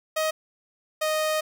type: tone pair in turn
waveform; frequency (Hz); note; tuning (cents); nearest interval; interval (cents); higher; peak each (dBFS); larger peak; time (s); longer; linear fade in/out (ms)
sawtooth; 628 / 621.1; D#5 / D#5; +16 / -3; unison; 19; first; -19; neither; 0.16-0.31 / 1.01-1.41; second; 10
effects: none